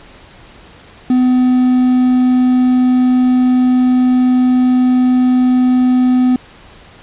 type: tone with quantisation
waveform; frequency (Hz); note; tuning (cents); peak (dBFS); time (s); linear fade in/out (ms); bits
triangle; 252.3; B3; +37; -6; 1.1-6.36; 2; 5
effects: pink hiss -40 dBFS RMS until 7.02 s + resampled to 8000 Hz